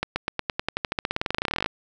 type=accelerating click train; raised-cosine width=0.3 ms; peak=-8 dBFS; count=30; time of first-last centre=0.03-1.661 s; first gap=130 ms; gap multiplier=0.93; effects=none